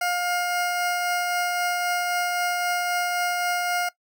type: tone with tremolo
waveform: 20% pulse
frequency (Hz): 710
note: F5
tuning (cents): +28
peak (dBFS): -17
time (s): 0.01-3.89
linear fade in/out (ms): 5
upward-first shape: triangle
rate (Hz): 3.8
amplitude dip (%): 25
effects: noise-tail reverb RT60 0.1 s tail -19 dB re dry